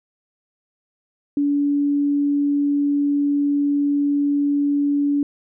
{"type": "tone", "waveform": "sine", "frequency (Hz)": 286.6, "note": "D4", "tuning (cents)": -42, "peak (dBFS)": -16, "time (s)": [1.37, 5.23], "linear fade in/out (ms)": 2, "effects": []}